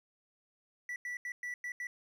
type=tone bursts at uneven times; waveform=triangle; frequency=1960 Hz; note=B6; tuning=14 cents flat; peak=-35 dBFS; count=6; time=0.89-0.96 / 1.05-1.17 / 1.25-1.32 / 1.43-1.54 / 1.64-1.72 / 1.8-1.87 s; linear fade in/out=2 ms; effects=none